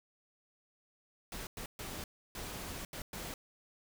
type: noise bursts at uneven times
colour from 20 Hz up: pink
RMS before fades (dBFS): -43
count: 6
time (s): 1.32-1.47 / 1.57-1.66 / 1.79-2.04 / 2.35-2.85 / 2.93-3.02 / 3.13-3.34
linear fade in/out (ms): 2
effects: none